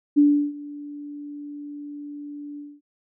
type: tone with ADSR envelope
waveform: sine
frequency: 291 Hz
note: D4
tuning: 16 cents flat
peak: -11 dBFS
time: 0.16-2.81 s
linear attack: 24 ms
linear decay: 340 ms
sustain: -22 dB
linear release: 230 ms
effects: none